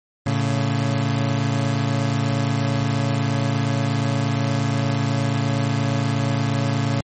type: tone pair together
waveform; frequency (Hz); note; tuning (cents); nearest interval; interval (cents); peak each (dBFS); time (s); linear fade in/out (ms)
30% pulse; 110.96 / 139.4; A2 / C#3; +15 / +10; major third; 395; -19; 0.26-7.01; 5
effects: MP3 32 kbps